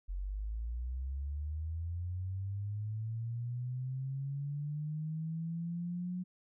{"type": "linear sweep", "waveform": "sine", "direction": "up", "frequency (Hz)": [44.17, 182.4], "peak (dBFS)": -35, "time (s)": [0.08, 6.24], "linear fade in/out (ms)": 20, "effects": []}